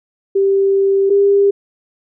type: tone pair in turn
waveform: sine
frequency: 392 / 399.8 Hz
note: G4 / G4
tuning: 0 / +34 cents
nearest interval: unison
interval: 34 cents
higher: second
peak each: -10 / -8 dBFS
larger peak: second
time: 0.35-1.1 / 1.1-1.51 s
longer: first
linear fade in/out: 10 ms
effects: none